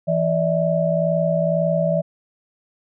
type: tone cluster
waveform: sine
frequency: 166.4 / 582 / 644 Hz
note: E3 / D5 / E5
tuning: +17 / -16 / -41 cents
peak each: -21 dBFS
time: 0.07-2.02 s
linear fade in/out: 20 ms
effects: none